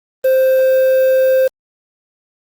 triangle tone with quantisation, 523.3 Hz, C5, in tune, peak -7 dBFS, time 0.24-1.48 s, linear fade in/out 10 ms, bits 5, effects Opus 24 kbps

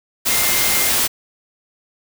sine tone in noise, 2103 Hz, C7, 8 cents sharp, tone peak -25 dBFS, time 0.29-0.91 s, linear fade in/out 20 ms, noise white, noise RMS -17 dBFS, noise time 0.25-1.08 s, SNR -11 dB, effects none

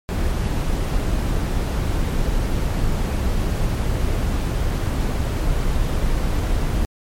brown noise, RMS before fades -20 dBFS, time 0.09-6.85 s, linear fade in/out 0 ms, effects MP3 64 kbps

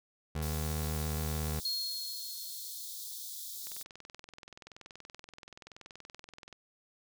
25% pulse tone with vibrato, 76.9 Hz, D#2, 20 cents flat, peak -29 dBFS, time 0.35-1.6 s, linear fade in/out 5 ms, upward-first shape sine, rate 7.4 Hz, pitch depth 14 cents each way
white high-pass noise, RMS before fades -43 dBFS, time 0.42-3.83 s, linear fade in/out 5 ms, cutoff 3400 Hz, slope 96 dB/octave
sine tone with exponential decay, 4284 Hz, C8, 40 cents sharp, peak -30 dBFS, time 1.65-3.54 s, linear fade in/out 2 ms, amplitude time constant 410 ms
click train, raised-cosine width 0.2 ms, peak -31 dBFS, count 61, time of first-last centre 3.67-6.527 s, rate 21 Hz
effects none

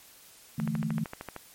sine chord, D suspended second, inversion none, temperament equal, 146.83 / 164.81 / 220 Hz, D3 / E3 / A3, 0 / 0 / 0 cents, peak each -34 / -32 / -31 dBFS, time 0.58-1.04 s, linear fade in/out 5 ms
click train, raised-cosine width 0.5 ms, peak -22 dBFS, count 11, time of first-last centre 0.6-1.363 s, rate 13.1 Hz
effects white hiss -54 dBFS RMS until 1.54 s + MP3 64 kbps

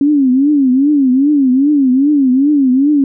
sine tone with vibrato, 274.6 Hz, C#4, 16 cents flat, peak -7 dBFS, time 0.01-3.04 s, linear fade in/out 2 ms, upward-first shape triangle, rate 2.5 Hz, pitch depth 180 cents each way, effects none

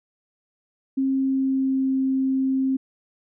sine tone with pitch glide, 267.8 to 265.2 Hz, C4 to C4, +40 to +23 cents, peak -19 dBFS, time 0.97-2.77 s, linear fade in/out 10 ms, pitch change -17 cents, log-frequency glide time 1.07-1.95 s, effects none

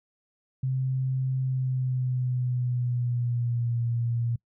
sine tone with pitch glide, 130.81 to 117.89 Hz, C3 to A#2, 0 to +20 cents, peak -24 dBFS, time 0.63-4.36 s, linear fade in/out 5 ms, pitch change -180 cents, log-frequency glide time 1.41-3.8 s, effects noise-tail reverb RT60 0.1 s tail -25 dB re dry

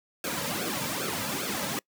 pink noise with flanger, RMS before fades -31 dBFS, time 0.24-1.79 s, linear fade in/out 2 ms, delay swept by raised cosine 1 to 2.8 ms, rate 2.5 Hz, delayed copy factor -0.85, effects noise-tail reverb RT60 0.1 s tail -25 dB re dry + high-pass 150 Hz 12 dB/octave

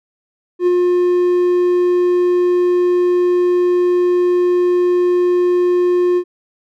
triangle tone with ADSR envelope, 356.3 Hz, F4, 35 cents sharp, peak -7 dBFS, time 0.59-6.24 s, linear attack 78 ms, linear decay 23 ms, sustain -2 dB, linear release 68 ms, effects none

